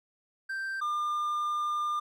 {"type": "tone pair in turn", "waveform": "triangle", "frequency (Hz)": [1568, 1201.9], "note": ["G6", "D6"], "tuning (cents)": [0, 40], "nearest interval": "perfect fourth", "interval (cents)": 460, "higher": "first", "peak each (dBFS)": [-30, -26], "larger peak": "second", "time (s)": [[0.49, 0.81], [0.81, 2]], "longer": "second", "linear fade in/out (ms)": 10, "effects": []}